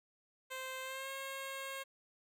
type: tone with pitch glide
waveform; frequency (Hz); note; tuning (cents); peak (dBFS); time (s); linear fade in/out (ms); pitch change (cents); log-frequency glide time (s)
10% pulse; 521 to 540.3; C5 to C#5; -7 to -44; -33; 0.5-1.84; 20; +63; 0.82-1.1
effects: none